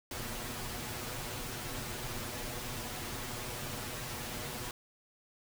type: noise with comb filter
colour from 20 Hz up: pink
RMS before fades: -40 dBFS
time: 0.11-4.71 s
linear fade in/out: 2 ms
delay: 8.2 ms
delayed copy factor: +0.75
effects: none